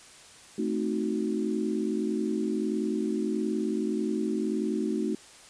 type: chord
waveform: sine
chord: A diminished seventh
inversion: none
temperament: equal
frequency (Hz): 220 / 261.6 / 311.1 / 370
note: A3 / C4 / Eb4 / Gb4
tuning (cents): 0 / 0 / 0 / 0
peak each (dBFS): -30 / -35 / -31 / -32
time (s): 0.58-5.15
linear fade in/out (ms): 5
effects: white hiss -51 dBFS RMS until 5.49 s + resampled to 22050 Hz